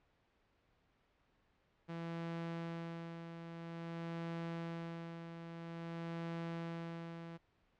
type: tone with tremolo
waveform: sawtooth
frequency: 167.2 Hz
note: E3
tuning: 25 cents sharp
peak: -36 dBFS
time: 1.88-7.38 s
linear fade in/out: 20 ms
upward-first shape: sine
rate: 0.5 Hz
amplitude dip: 55%
effects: pink hiss -75 dBFS RMS until 7.79 s + low-pass 3000 Hz 12 dB/octave